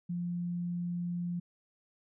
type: tone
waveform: sine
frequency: 174.61 Hz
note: F3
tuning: in tune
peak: -32 dBFS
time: 0.09-1.4 s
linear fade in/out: 10 ms
effects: none